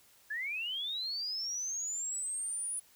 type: linear sweep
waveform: sine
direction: up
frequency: 1661.2 to 9956 Hz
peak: -34 dBFS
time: 0.3-2.8 s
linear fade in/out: 10 ms
effects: white hiss -63 dBFS RMS until 2.95 s